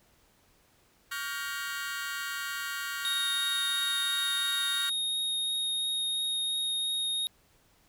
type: chord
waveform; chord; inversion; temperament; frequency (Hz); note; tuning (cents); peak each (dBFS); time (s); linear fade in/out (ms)
sawtooth; G half-diminished seventh; second; just; 1128.9 / 1411.2 / 1568 / 1881.6; Db6 / F6 / G6 / Bb6; +31 / +18 / 0 / +16; -38 / -33 / -36 / -36; 1.11-4.9; 10
type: tone with vibrato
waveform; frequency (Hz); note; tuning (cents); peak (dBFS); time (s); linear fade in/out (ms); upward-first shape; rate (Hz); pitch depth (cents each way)
square; 3729; A#7; 0; -29; 3.05-7.27; 0; triangle; 2.9; 8
effects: pink hiss -65 dBFS RMS until 7.88 s